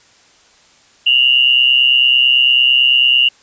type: tone pair together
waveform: sine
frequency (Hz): 2782 / 2911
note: F7 / F#7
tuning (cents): -7 / -29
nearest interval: minor second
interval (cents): 78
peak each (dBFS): -11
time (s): 1.06-3.29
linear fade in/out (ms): 10
effects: white hiss -49 dBFS RMS until 3.42 s + resampled to 16000 Hz